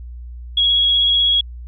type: tone with vibrato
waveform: sine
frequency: 3322 Hz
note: G#7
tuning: in tune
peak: -12 dBFS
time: 0.57-1.41 s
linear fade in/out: 5 ms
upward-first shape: triangle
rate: 16 Hz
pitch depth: 17 cents each way
effects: added 60 Hz sine -30 dBFS peak until 1.67 s